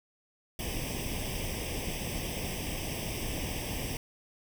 pink noise with comb filter, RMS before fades -35 dBFS, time 0.59-3.97 s, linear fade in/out 2 ms, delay 0.36 ms, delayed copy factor +0.9, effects none

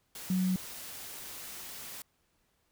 sine tone in noise, 185 Hz, F#3, in tune, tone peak -26 dBFS, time 0.3-0.56 s, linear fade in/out 2 ms, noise white, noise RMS -44 dBFS, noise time 0.15-2.02 s, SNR +15 dB, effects pink hiss -74 dBFS RMS until 2.71 s

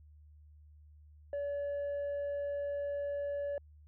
sine tone, 571 Hz, D5, 49 cents flat, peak -31 dBFS, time 1.33-3.58 s, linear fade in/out 2 ms, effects tanh soft clip ceiling -33 dBFS + added 75 Hz sine -55 dBFS peak until 3.87 s

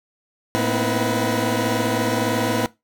20% pulse tone cluster, 111.6 / 237.5 / 259 / 319.5 / 494 Hz, A2 / A#3 / C4 / D#4 / B4, +25 / +33 / -17 / +46 / 0 cents, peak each -21 dBFS, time 0.55-2.66 s, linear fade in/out 0 ms, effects noise-tail reverb RT60 0.2 s tail -19 dB re dry

